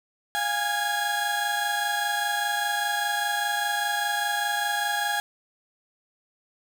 30% pulse tone cluster, 703 / 820 / 1665 Hz, F5 / G#5 / G#6, +11 / -22 / +4 cents, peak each -32 / -24 / -26 dBFS, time 0.35-5.2 s, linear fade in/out 0 ms, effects none

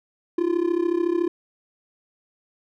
triangle tone with amplitude modulation, 344.6 Hz, F4, 23 cents flat, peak -14 dBFS, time 0.38-1.28 s, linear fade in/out 5 ms, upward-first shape sine, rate 33.8 Hz, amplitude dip 85%, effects none

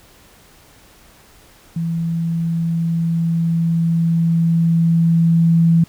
sine tone with level ramp, 166.3 Hz, E3, 16 cents sharp, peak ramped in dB -18 to -9 dBFS, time 1.76-5.84 s, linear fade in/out 5 ms, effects pink hiss -48 dBFS RMS until 5.88 s

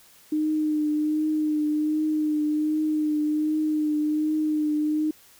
sine tone with vibrato, 305.2 Hz, D#4, 33 cents flat, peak -21 dBFS, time 0.32-5.11 s, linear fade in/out 5 ms, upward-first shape triangle, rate 1.3 Hz, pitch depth 27 cents each way, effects white hiss -54 dBFS RMS until 5.39 s

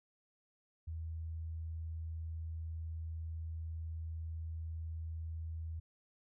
sine tone, 81 Hz, E2, 30 cents flat, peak -39 dBFS, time 0.87-5.8 s, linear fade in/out 10 ms, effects none

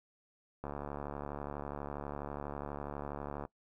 click train, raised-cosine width 1 ms, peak -26 dBFS, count 204, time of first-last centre 0.64-3.452 s, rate 72.2 Hz, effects noise-tail reverb RT60 0.1 s tail -21 dB re dry

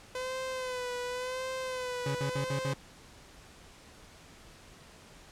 sawtooth tone with vibrato, 506 Hz, B4, 42 cents sharp, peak -30 dBFS, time 0.15-2.73 s, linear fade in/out 2 ms, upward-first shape sine, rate 0.91 Hz, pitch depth 49 cents each way
40% pulse tone bursts, 138.7 Hz, C#3, 1 cent sharp, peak -30 dBFS, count 5, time 2.06-2.737 s, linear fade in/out 2 ms, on 89 ms, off 58 ms
effects pink hiss -54 dBFS RMS until 5.31 s + low-pass 9000 Hz 12 dB/octave

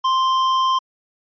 sine tone with hard clipping, 1046.5 Hz, C6, in tune, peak -17 dBFS, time 0.04-0.79 s, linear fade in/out 10 ms, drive 12 dB, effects resampled to 11025 Hz

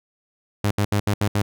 sawtooth tone bursts at uneven times, 102.5 Hz, G#2, 22 cents flat, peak -14 dBFS, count 6, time 0.64-0.71 / 0.78-0.85 / 0.92-1 / 1.07-1.14 / 1.21-1.28 / 1.35-1.42 s, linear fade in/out 5 ms, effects none

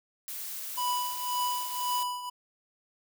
blue noise, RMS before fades -38 dBFS, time 0.28-2.03 s, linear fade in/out 0 ms
square tone with tremolo, 987.8 Hz, B5, in tune, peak -27 dBFS, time 0.77-2.3 s, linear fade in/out 10 ms, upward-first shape triangle, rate 1.9 Hz, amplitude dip 75%
effects none

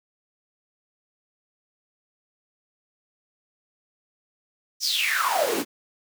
pink noise with high-pass filter sweep, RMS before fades -24 dBFS, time 4.8-5.65 s, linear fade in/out 50 ms, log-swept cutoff 5900 to 260 Hz, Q 9.1, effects none

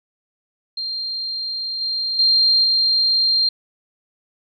sine tone with level steps, 4186 Hz, C8, in tune, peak -23 / -20 / -12 / -14 dBFS, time 0.77-3.49 s, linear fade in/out 5 ms, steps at 1.81 / 2.19 / 2.64 s, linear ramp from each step 2 ms, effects none

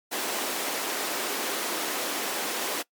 pink high-pass noise, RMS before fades -30 dBFS, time 0.11-2.83 s, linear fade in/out 20 ms, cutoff 290 Hz, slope 24 dB/octave, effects noise-tail reverb RT60 0.1 s tail -22 dB re dry + MP3 96 kbps

